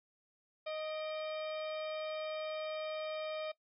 harmonic tone with a mistuned harmonic, 622.3 Hz, D#5, in tune, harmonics 1 / 2 / 3 / 4 / 5 / 6 / 7 / 8, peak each -38 / -48 / -57 / -48 / -53 / -52 / -61 / -59 dBFS, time 0.66-3.52 s, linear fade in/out 10 ms, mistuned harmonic 4, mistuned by -81 cents, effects noise-tail reverb RT60 0.1 s tail -19 dB re dry

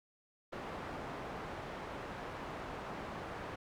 white low-pass noise, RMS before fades -44 dBFS, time 0.52-3.56 s, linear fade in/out 10 ms, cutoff 1100 Hz, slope 12 dB/octave, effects none

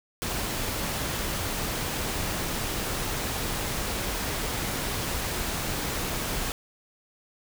pink noise, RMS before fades -30 dBFS, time 0.22-6.52 s, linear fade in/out 0 ms, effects none

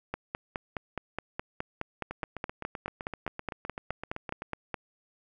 two click trains, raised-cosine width 0.5 ms, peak -21 / -17 dBFS, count 19 / 23, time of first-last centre 2.11-4.421 / 0.14-4.743 s, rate 7.79 / 4.78 Hz, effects none

